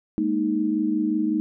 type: chord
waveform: sine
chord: Ab suspended second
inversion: none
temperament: equal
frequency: 207.7 / 233.1 / 311.1 Hz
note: Ab3 / Bb3 / Eb4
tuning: 0 / 0 / 0 cents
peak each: -27 / -27 / -22 dBFS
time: 0.18-1.4 s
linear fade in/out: 0 ms
effects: none